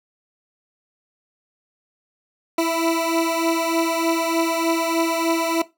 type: beating tone pair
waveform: 20% pulse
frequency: 329.6 / 332.9 Hz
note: E4 / E4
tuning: 0 / +17 cents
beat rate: 3.3 Hz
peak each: -15 / -19 dBFS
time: 2.58-5.62 s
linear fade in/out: 5 ms
effects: noise-tail reverb RT60 0.2 s tail -17 dB re dry